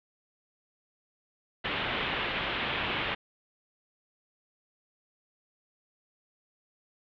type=low-pass noise; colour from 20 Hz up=white; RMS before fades=-32 dBFS; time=1.64-3.15 s; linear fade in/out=10 ms; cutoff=3400 Hz; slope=48 dB/octave; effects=none